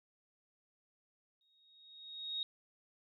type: tone with exponential growth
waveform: sine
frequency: 3753 Hz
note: A#7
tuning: 11 cents sharp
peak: -34 dBFS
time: 1.41-2.43 s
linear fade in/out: 1 ms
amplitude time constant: 220 ms
effects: none